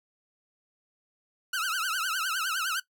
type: tone with vibrato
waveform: sawtooth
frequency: 1411 Hz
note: F6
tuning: 17 cents sharp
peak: -24 dBFS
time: 1.53-2.8 s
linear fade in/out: 5 ms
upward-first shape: triangle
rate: 9.8 Hz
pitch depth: 210 cents each way
effects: noise-tail reverb RT60 0.1 s tail -18 dB re dry